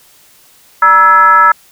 sine tone with frequency modulation, 1318.5 Hz, E6, in tune, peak -3 dBFS, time 0.82-1.52 s, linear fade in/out 5 ms, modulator 366 Hz, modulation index 0.87, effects white hiss -45 dBFS RMS until 1.71 s

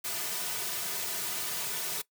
white noise with comb filter, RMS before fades -34 dBFS, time 0.04-2.02 s, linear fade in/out 10 ms, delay 3.7 ms, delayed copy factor -0.95, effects noise-tail reverb RT60 0.1 s tail -19 dB re dry + high-pass 150 Hz 12 dB/octave

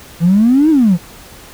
triangle exponential two-way sweep, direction up then down, 161.6 to 326.8 to 161.6 Hz, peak -3 dBFS, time 0.2-0.98 s, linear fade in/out 50 ms, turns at 0.7 s, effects tanh soft clip ceiling -4 dBFS + pink hiss -37 dBFS RMS until 1.53 s

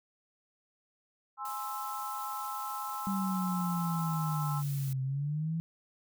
sine chord, Ab augmented, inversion none, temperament equal, 830.6 / 1046.5 / 1318.5 Hz, Ab5 / C6 / E6, 0 / 0 / 0 cents, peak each -40 / -40 / -39 dBFS, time 1.37-4.63 s, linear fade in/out 50 ms
blue noise, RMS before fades -46 dBFS, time 1.45-4.93 s, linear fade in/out 2 ms
sine linear two-way sweep, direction down then up, 196.6 to 130.81 to 166.3 Hz, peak -30 dBFS, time 3.07-5.6 s, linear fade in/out 0 ms, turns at 5.02 s
effects none

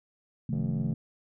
sine chord, F dominant seventh, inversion second, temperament equal, 130.81 / 155.56 / 174.61 / 220 Hz, C3 / Eb3 / F3 / A3, 0 / 0 / 0 / 0 cents, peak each -32 / -32 / -35 / -32 dBFS, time 0.49-0.94 s, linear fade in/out 5 ms
click train, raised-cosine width 2 ms, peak -31 dBFS, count 38, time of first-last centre 0.53-0.929 s, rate 92.7 Hz
effects none

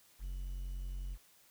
triangle tone with quantisation, 45.48 Hz, F#1, 29 cents flat, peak -36 dBFS, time 0.19-1.18 s, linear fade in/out 50 ms, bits 11, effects white hiss -65 dBFS RMS until 1.5 s

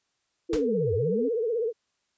sine tone with vibrato, 458.7 Hz, A#4, 28 cents flat, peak -24 dBFS, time 0.49-1.73 s, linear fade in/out 50 ms, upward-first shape triangle, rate 16 Hz, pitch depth 140 cents each way
sine linear two-way sweep, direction down then up, 349.2 to 86 to 283.7 Hz, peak -27 dBFS, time 0.49-1.29 s, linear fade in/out 10 ms, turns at 0.94 s
pink noise with exponential decay, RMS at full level -30 dBFS, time 0.53-0.67 s, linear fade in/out 2 ms, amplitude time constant 29 ms
effects white hiss -75 dBFS RMS until 2.17 s + resampled to 16000 Hz

